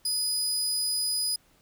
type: tone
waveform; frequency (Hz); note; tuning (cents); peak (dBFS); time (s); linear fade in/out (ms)
25% pulse; 4970; D#8; -3; -21; 0.05-1.36; 5
effects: pink hiss -63 dBFS RMS until 1.61 s